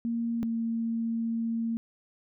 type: tone pair in turn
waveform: sine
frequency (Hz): 232.4 / 228.8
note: A#3 / A#3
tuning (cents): -5 / -32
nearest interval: unison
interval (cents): 27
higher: first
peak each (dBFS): -27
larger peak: neither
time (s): 0.05-0.43 / 0.43-1.77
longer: second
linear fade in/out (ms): 0
effects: none